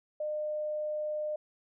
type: tone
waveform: sine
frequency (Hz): 606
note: D#5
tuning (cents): -46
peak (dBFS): -31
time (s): 0.2-1.36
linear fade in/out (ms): 5
effects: none